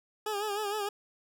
20% pulse tone with vibrato, 415.3 Hz, G#4, in tune, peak -26 dBFS, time 0.26-0.89 s, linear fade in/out 5 ms, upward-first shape sine, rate 6.5 Hz, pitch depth 70 cents each way, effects none

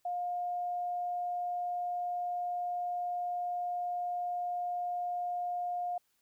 sine tone, 710 Hz, F5, 28 cents sharp, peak -32 dBFS, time 0.05-5.98 s, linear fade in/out 5 ms, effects white hiss -75 dBFS RMS until 6.21 s

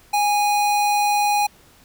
square tone, 825 Hz, G#5, 12 cents flat, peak -17 dBFS, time 0.13-1.47 s, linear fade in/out 10 ms, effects pink hiss -52 dBFS RMS until 1.84 s

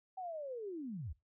sine linear sweep, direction down, 769 to 59.3 Hz, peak -40 dBFS, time 0.17-1.13 s, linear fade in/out 10 ms, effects noise-tail reverb RT60 0.2 s tail -19 dB re dry

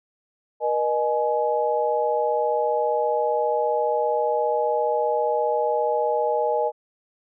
sine tone cluster, 478.1 / 613 / 841 Hz, A#4 / D#5 / G#5, +44 / -26 / +22 cents, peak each -24 dBFS, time 0.6-6.72 s, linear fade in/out 50 ms, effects none

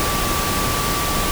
sine tone in noise, 1159 Hz, D6, 23 cents flat, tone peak -25 dBFS, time 0-1.31 s, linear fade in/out 0 ms, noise pink, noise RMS -21 dBFS, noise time 0-1.31 s, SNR -7 dB, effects none

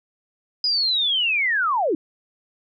sine linear sweep, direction down, 5000 to 277.2 Hz, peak -18 dBFS, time 0.64-1.95 s, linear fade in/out 2 ms, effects none

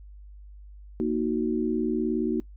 sine chord, D# minor, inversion second, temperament equal, 233.1 / 311.1 / 370 Hz, A#3 / D#4 / F#4, 0 / 0 / 0 cents, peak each -27 / -28 / -28 dBFS, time 1-2.4 s, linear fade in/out 0 ms, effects noise-tail reverb RT60 0.1 s tail -21 dB re dry + added 50 Hz sine -43 dBFS peak until 2.56 s

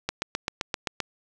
click train, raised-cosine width 0.2 ms, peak -9 dBFS, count 8, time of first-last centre 0.09-1.003 s, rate 7.67 Hz, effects none

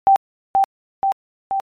sine tone with echo, 781 Hz, G5, 7 cents flat, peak -8 dBFS, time 0.07-0.16 s, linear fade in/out 0 ms, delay 480 ms, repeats 3, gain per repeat -3 dB, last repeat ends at 1.6 s, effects MP3 64 kbps

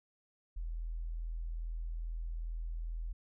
sine tone, 41.2 Hz, E1, in tune, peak -36 dBFS, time 0.56-3.13 s, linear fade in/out 10 ms, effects none

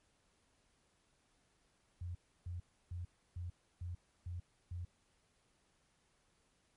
sine tone bursts, 87.7 Hz, F2, 8 cents sharp, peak -40 dBFS, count 7, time 2.01-4.85 s, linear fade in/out 5 ms, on 140 ms, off 310 ms, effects pink hiss -75 dBFS RMS until 6.76 s + MP3 48 kbps

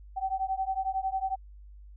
sine beating tone pair, 761 / 772 Hz, F#5 / G5, +48 / -27 cents, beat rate 11 Hz, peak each -31 dBFS, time 0.16-1.36 s, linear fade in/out 20 ms, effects added 50 Hz sine -46 dBFS peak until 1.96 s

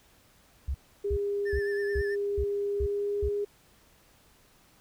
sine tone bursts, 67.5 Hz, C#2, 45 cents flat, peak -27 dBFS, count 7, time 0.68-3.288 s, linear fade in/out 5 ms, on 64 ms, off 360 ms
sine tone with pitch glide, 404.8 to 409 Hz, G#4 to G#4, -44 to -26 cents, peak -27 dBFS, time 1.04-3.45 s, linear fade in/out 10 ms, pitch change +18 cents, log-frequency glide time 2.76-3.26 s
triangle tone with vibrato, 1760 Hz, A6, in tune, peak -34 dBFS, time 1.45-2.16 s, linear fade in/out 20 ms, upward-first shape sine, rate 9.2 Hz, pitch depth 41 cents each way
effects pink hiss -61 dBFS RMS until 4.8 s

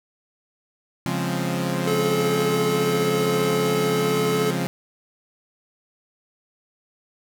sawtooth chord, Db major seventh, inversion none, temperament equal, 138.59 / 174.61 / 207.7 / 261.6 Hz, Db3 / F3 / Ab3 / C4, 0 / 0 / 0 / 0 cents, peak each -24 / -22 / -27 / -26 dBFS, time 1.06-4.67 s, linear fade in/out 0 ms
square tone, 430.3 Hz, A4, 39 cents flat, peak -22 dBFS, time 1.87-4.51 s, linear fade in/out 5 ms
effects none

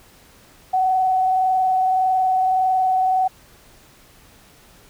sine tone with frequency modulation, 750 Hz, F#5, 23 cents sharp, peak -15 dBFS, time 0.73-3.28 s, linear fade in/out 10 ms, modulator 21.7 Hz, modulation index 0.41, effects pink hiss -50 dBFS RMS until 4.89 s

